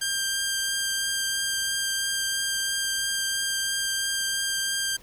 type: tone with vibrato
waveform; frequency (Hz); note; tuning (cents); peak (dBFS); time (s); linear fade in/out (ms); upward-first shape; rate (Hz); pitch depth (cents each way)
10% pulse; 1590; G6; +24; -16; 0.01-4.97; 10; triangle; 3; 9
effects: pink hiss -53 dBFS RMS until 5.02 s